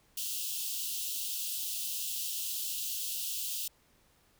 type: high-pass noise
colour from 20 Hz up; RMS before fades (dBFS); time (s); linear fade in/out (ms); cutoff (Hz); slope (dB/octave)
white; -36; 0.17-3.68; 5; 2700; 96
effects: pink hiss -67 dBFS RMS until 4.39 s